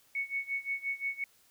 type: tone with tremolo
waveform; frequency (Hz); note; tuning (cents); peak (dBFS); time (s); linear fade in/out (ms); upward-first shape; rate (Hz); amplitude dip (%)
sine; 2217; C#7; 0; -29; 0.15-1.24; 2; sine; 5.7; 90
effects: white hiss -65 dBFS RMS until 1.5 s